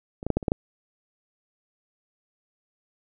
clicks, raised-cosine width 2 ms, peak -22 / -14 / -8 / -8 / -21 / -9 / -8 dBFS, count 7, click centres 0.229 / 0.266 / 0.303 / 0.37 / 0.428 / 0.482 / 0.519 s, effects none

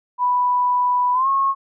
sine tone with pitch glide, 987.8 to 1089.7 Hz, B5 to C#6, 0 to -30 cents, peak -15 dBFS, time 0.18-1.55 s, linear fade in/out 50 ms, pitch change +170 cents, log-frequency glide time 1.13-1.28 s, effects none

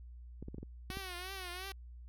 clicks, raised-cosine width 3 ms, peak -31 dBFS, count 7, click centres 0.426 / 0.484 / 0.545 / 0.583 / 0.63 / 0.902 / 0.971 s
5% pulse tone with vibrato, 370 Hz, F#4, in tune, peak -31 dBFS, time 0.9-1.72 s, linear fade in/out 2 ms, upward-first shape triangle, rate 2.9 Hz, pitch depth 110 cents each way
effects added 60 Hz sine -48 dBFS peak until 2.08 s

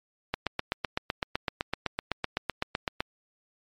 click train, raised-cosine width 0.3 ms, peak -11 dBFS, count 22, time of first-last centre 0.34-3.005 s, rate 7.88 Hz, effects MP3 64 kbps

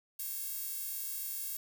sawtooth tone with high-pass filter, 547 Hz, C#5, 23 cents flat, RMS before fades -39 dBFS, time 0.19-1.57 s, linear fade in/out 5 ms, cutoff 12000 Hz, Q 0.62, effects none

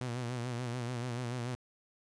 sawtooth tone with vibrato, 122.2 Hz, B2, 18 cents flat, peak -31 dBFS, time 0.01-1.55 s, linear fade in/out 0 ms, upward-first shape sine, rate 6.9 Hz, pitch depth 73 cents each way, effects resampled to 22050 Hz + 11-bit

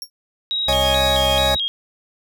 sawtooth tone with exponential decay, 5540 Hz, F8, 15 cents flat, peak -21 dBFS, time 0.02-0.1 s, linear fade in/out 1 ms, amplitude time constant 16 ms
sine tone with vibrato, 3520 Hz, A7, in tune, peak -19 dBFS, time 0.51-1.68 s, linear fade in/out 0 ms, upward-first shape square, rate 2.3 Hz, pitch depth 140 cents each way
harmonic tone, 65.3 Hz, C2, 3 cents flat, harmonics 1 / 2 / 3 / 4 / 6, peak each -24 / -30 / -34 / -36 / -40 dBFS, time 0.67-1.57 s, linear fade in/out 20 ms
40% pulse chord, C# suspended second, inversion none, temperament equal, 554.4 / 622.3 / 830.6 Hz, C#5 / D#5 / G#5, 0 / 0 / 0 cents, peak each -21 dBFS, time 0.68-1.55 s, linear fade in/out 5 ms
effects none

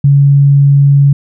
sine tone, 140.7 Hz, C#3, 26 cents sharp, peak -3 dBFS, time 0.04-1.13 s, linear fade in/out 5 ms, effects none

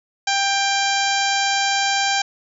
harmonic tone, 791 Hz, G5, 15 cents sharp, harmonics 1 / 2 / 3 / 4 / 5 / 6 / 7 / 8 / 9, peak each -21 / -24 / -26 / -27 / -28 / -29 / -29 / -30 / -31 dBFS, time 0.27-2.22 s, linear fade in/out 5 ms, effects none

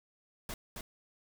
pink noise with echo, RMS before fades -40 dBFS, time 0.49-0.54 s, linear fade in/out 2 ms, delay 270 ms, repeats 1, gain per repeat -3 dB, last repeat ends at 0.81 s, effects none

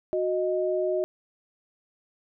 sine tone pair together, 367.4 / 622.3 Hz, F#4 / D#5, -12 / 0 cents, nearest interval major sixth, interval 912 cents, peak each -26 dBFS, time 0.13-1.04 s, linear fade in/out 0 ms, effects none

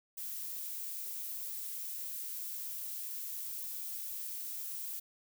violet noise, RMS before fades -41 dBFS, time 0.17-5 s, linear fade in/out 10 ms, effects none

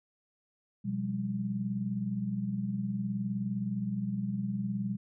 sine tone cluster, 124.3 / 180 / 199.4 Hz, B2 / F#3 / G3, +12 / -47 / +30 cents, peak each -37 / -38 / -32 dBFS, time 0.84-4.97 s, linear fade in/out 20 ms, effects none

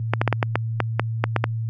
clicks, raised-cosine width 0.5 ms, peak -3 dBFS, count 11, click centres 0.136 / 0.215 / 0.277 / 0.327 / 0.428 / 0.556 / 0.803 / 0.996 / 1.24 / 1.363 / 1.441 s, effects added 113 Hz sine -21 dBFS peak until 1.69 s + high-pass 100 Hz 12 dB/octave

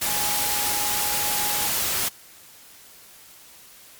sine tone in noise, 830.6 Hz, G#5, in tune, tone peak -31 dBFS, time 0.06-1.68 s, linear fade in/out 10 ms, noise white, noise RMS -24 dBFS, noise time 0.01-2.09 s, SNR -10 dB, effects white hiss -48 dBFS RMS until 3.99 s + MP3 96 kbps

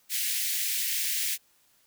white high-pass noise, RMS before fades -29 dBFS, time 0.09-1.38 s, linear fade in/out 50 ms, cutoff 1800 Hz, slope 48 dB/octave, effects white hiss -65 dBFS RMS until 1.86 s

